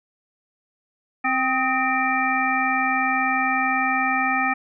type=harmonic tone with a mistuned harmonic; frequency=261.6 Hz; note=C4; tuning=in tune; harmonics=1 / 3 / 5 / 7 / 9; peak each=-28 / -24 / -25 / -25 / -25 dBFS; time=1.24-4.54 s; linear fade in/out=10 ms; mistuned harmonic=5; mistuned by=-62 cents; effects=none